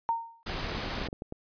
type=tone with exponential decay; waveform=sine; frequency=920 Hz; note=A#5; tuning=23 cents flat; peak=-22 dBFS; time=0.09-0.43 s; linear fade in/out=0 ms; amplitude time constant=73 ms
type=noise; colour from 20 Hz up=pink; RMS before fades=-34 dBFS; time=0.46-1.08 s; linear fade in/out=10 ms
type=clicks; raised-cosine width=2 ms; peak=-24 dBFS; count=6; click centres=0.984 / 1.015 / 1.086 / 1.129 / 1.221 / 1.324 s
effects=resampled to 11025 Hz